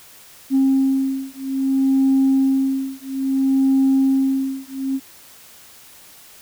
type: beating tone pair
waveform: sine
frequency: 268 / 268.6 Hz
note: C4 / C4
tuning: +42 / +46 cents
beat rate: 0.6 Hz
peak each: -17 dBFS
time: 0.5-5 s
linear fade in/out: 50 ms
effects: tanh soft clip ceiling -9 dBFS + white hiss -45 dBFS RMS until 6.41 s